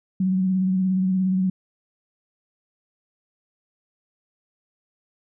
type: tone with vibrato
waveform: sine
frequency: 187.2 Hz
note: F#3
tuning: 20 cents sharp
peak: -18 dBFS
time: 0.2-1.5 s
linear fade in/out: 5 ms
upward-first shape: sine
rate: 17 Hz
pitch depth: 32 cents each way
effects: none